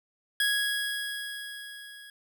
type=tone with level ramp; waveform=25% pulse; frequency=1661.2 Hz; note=G#6; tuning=in tune; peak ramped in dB=-19 to -42 dBFS; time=0.4-2.1 s; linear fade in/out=2 ms; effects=none